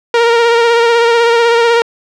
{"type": "tone with vibrato", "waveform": "sawtooth", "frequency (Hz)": 466.9, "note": "A#4", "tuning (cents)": 3, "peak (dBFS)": -3, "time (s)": [0.14, 1.82], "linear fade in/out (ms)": 2, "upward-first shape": "sine", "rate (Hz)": 16, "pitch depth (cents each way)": 28, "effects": ["low-pass 4000 Hz 12 dB/octave"]}